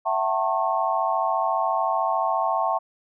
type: tone cluster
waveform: sine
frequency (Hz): 664 / 758 / 893 / 1087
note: E5 / F#5 / A5 / C#6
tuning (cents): +12 / +42 / +25 / -34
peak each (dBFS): -26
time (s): 0.05-2.79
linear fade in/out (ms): 20
effects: none